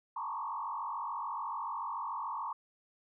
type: tone with frequency modulation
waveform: sine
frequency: 1017 Hz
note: C6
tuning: 50 cents flat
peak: -35 dBFS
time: 0.16-2.53 s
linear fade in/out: 5 ms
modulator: 46.9 Hz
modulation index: 3.1
effects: none